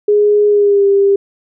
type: tone with pitch glide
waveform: sine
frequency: 415.3 to 397.5 Hz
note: G#4 to G4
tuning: 0 to +24 cents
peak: -7 dBFS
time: 0.08-1.16 s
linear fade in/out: 5 ms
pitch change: -76 cents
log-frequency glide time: 0.48-0.86 s
effects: none